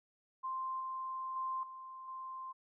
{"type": "tone with level steps", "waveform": "sine", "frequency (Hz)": 1046.5, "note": "C6", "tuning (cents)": 0, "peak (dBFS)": [-36, -38, -35, -46, -42], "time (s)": [0.43, 2.53], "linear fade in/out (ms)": 20, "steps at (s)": [0.8, 1.36, 1.63, 2.08], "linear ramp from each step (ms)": 2, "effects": []}